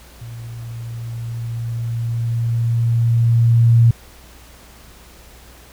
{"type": "tone with level ramp", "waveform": "sine", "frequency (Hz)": 116.54, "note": "A#2", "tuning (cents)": 0, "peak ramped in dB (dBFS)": [-30, -7], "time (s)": [0.21, 3.91], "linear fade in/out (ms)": 5, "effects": ["added 60 Hz sine -45 dBFS peak until 5.72 s", "pink hiss -45 dBFS RMS until 5.72 s"]}